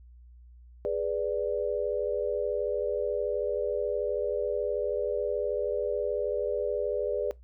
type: chord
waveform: sine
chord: G# diminished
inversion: none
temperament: equal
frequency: 415.3 / 493.9 / 587.3 Hz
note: G#4 / B4 / D5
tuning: 0 / 0 / 0 cents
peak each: -31 dBFS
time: 0.85-7.31 s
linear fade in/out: 0 ms
effects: noise-tail reverb RT60 0.2 s tail -23 dB re dry + added 60 Hz sine -49 dBFS peak until 7.43 s